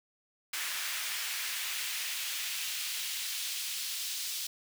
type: noise with high-pass filter sweep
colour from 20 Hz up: pink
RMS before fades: -36 dBFS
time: 0.53-4.47 s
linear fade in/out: 5 ms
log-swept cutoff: 1800 to 3900 Hz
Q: 1.2
effects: none